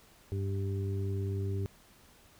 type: harmonic tone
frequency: 98 Hz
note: G2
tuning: in tune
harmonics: 1 / 2 / 3 / 4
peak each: -31 / -44 / -45 / -40 dBFS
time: 0.32-1.66 s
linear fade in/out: 0 ms
effects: pink hiss -60 dBFS RMS until 2.39 s